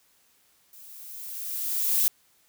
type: noise with level ramp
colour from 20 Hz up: violet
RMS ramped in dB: -49 to -21 dBFS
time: 0.73-2.08 s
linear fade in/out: 0 ms
effects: white hiss -64 dBFS RMS until 2.48 s